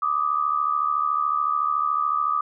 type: tone pair together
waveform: sine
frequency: 1176.2 / 1250 Hz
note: D6 / D#6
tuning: +2 / +8 cents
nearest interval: minor second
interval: 106 cents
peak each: -23 dBFS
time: 0.02-2.41 s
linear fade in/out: 5 ms
effects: none